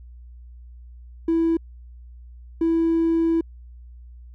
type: tone bursts at uneven times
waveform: triangle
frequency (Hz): 329.6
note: E4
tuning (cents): 0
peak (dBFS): -14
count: 2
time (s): 1.28-1.57 / 2.61-3.41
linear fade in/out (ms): 5
effects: tanh soft clip ceiling -13 dBFS + added 60 Hz sine -40 dBFS peak until 4.34 s